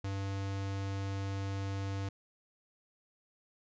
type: tone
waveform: square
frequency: 98 Hz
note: G2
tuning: in tune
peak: -35 dBFS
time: 0.04-2.09 s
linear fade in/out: 5 ms
effects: resampled to 16000 Hz